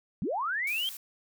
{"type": "linear sweep", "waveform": "sine", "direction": "up", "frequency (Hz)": [140, 3238], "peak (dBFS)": -28, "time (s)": [0.22, 0.89], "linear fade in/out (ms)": 0}
{"type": "noise", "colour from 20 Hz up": "blue", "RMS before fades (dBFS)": -42, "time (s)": [0.67, 0.97], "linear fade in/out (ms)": 2}
{"effects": []}